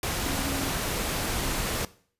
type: tone in noise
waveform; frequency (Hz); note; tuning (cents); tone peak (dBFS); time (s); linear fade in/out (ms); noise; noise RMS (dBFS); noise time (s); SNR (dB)
sine; 273.4; C#4; -24; -33; 0.26-0.7; 2; pink; -29; 0.03-1.85; -7
effects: noise-tail reverb RT60 0.5 s tail -19 dB re dry + resampled to 32000 Hz